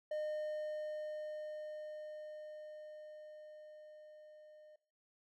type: tone with level ramp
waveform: triangle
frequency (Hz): 610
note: D#5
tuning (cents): -34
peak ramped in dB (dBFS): -34 to -55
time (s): 0.11-4.76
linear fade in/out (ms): 5
effects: noise-tail reverb RT60 0.6 s tail -22 dB re dry